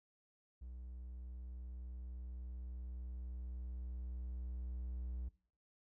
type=tone with level ramp; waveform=triangle; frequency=61.74 Hz; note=B1; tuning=in tune; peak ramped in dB=-45 to -38 dBFS; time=0.61-5.29 s; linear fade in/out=10 ms; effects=noise-tail reverb RT60 0.5 s tail -21 dB re dry